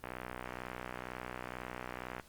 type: click train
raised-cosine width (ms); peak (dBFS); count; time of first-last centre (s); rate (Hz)
0.5; -25; 135; 0.04-2.198; 62.1
effects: pink hiss -61 dBFS RMS until 2.28 s + Opus 32 kbps